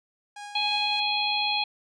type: tone with tremolo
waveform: sawtooth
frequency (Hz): 822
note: G#5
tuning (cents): -18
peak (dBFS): -33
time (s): 0.36-1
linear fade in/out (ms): 5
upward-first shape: triangle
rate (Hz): 3.3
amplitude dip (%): 55
type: harmonic tone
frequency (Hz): 833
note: G#5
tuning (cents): +5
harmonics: 1 / 3 / 4 / 5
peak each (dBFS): -29 / -29 / -29 / -29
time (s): 0.55-1.64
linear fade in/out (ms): 5
effects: resampled to 22050 Hz